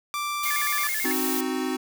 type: tone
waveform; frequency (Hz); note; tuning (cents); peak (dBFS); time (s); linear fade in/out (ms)
sawtooth; 1175; D6; +1; -23; 0.14-0.87; 0
type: noise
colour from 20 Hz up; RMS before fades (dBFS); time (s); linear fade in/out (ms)
blue; -29; 0.43-1.41; 5
type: tone with vibrato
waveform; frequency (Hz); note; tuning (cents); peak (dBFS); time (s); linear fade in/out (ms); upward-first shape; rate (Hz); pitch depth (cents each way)
triangle; 1925; B6; -45; -27; 0.45-1.13; 10; square; 9.1; 180
type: chord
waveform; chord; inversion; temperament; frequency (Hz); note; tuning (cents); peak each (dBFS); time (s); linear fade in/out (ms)
square; C diminished; none; equal; 261.6 / 311.1 / 370; C4 / Eb4 / Gb4; 0 / 0 / 0; -29 / -32 / -31; 1.04-1.77; 10
effects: none